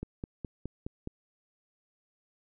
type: click train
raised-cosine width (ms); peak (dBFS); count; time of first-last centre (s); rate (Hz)
3; -23; 6; 0.03-1.074; 4.79
effects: none